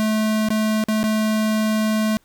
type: tone with dropouts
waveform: square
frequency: 216.6 Hz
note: A3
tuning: 27 cents flat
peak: -18 dBFS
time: 0-2.17 s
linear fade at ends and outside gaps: 0 ms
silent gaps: 0.487-0.504 / 0.839-0.885 / 1.031-1.039 s
effects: pink hiss -60 dBFS RMS until 2.24 s